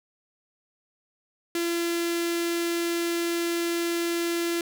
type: tone with notch filter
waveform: sawtooth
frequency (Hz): 340.3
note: F4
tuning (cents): -45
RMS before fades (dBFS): -27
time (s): 1.55-4.61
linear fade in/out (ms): 2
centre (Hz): 830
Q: 0.7
effects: none